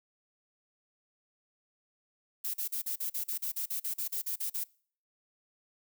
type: noise bursts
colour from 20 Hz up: violet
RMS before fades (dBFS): -34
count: 16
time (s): 2.44-4.64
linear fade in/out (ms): 10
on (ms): 100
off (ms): 40
effects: noise-tail reverb RT60 0.5 s tail -24 dB re dry